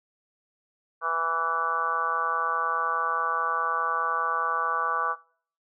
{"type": "harmonic tone", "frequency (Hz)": 164.81, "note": "E3", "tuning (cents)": 0, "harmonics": [3, 4, 5, 6, 7, 8, 9], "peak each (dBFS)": [-37, -37, -36, -35, -26, -35, -31], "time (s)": [1.01, 5.16], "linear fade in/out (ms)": 50, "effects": ["noise-tail reverb RT60 0.5 s tail -22 dB re dry"]}